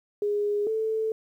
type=tone pair in turn; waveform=sine; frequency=412.8 / 440.5 Hz; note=G#4 / A4; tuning=-10 / +2 cents; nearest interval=minor second; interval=112 cents; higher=second; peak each=-23 / -24 dBFS; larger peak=first; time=0.22-0.67 / 0.67-1.12 s; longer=neither; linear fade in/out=2 ms; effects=10-bit